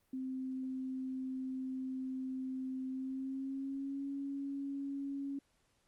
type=tone with pitch glide; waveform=sine; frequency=260.7 to 277.8 Hz; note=C4 to C#4; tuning=-6 to +4 cents; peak=-37 dBFS; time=0.13-5.39 s; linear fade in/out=5 ms; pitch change=+110 cents; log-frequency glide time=2.88-4.07 s; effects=pink hiss -75 dBFS RMS until 5.87 s + Opus 32 kbps